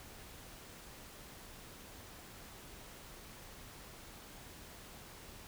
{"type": "silence", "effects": ["pink hiss -53 dBFS RMS until 5.47 s"]}